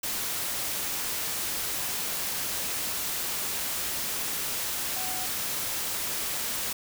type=tone in noise; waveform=sine; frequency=743 Hz; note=F#5; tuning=7 cents sharp; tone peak=-38 dBFS; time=4.96-5.26 s; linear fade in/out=5 ms; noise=white; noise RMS=-31 dBFS; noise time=0.03-6.73 s; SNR=-10 dB; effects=none